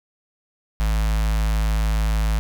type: tone with notch filter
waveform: square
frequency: 53.4 Hz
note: G#1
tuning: 49 cents sharp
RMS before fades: -20 dBFS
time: 0.8-2.39 s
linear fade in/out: 0 ms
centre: 350 Hz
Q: 0.7
effects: none